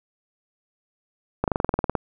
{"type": "slowing click train", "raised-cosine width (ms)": 1, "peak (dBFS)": -7, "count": 12, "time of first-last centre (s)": [1.44, 1.952], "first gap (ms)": 38, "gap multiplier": 1.04, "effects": []}